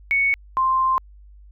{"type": "tone pair in turn", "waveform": "sine", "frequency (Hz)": [2220, 1047.7], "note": ["C#7", "C6"], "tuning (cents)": [2, 2], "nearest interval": "octave + minor second", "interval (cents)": 1300, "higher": "first", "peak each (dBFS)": -16, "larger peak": "neither", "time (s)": [[0.11, 0.34], [0.57, 0.98]], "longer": "second", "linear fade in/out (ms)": 0, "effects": ["added 50 Hz sine -43 dBFS peak until 1.51 s"]}